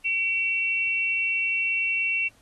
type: tone pair together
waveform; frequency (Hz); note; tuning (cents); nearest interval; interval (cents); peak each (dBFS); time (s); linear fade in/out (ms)
sine; 2279 / 2710; C#7 / E7; +47 / +47; minor third; 300; -29 / -23; 0.04-2.29; 20
effects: pink hiss -60 dBFS RMS until 2.41 s + AAC 32 kbps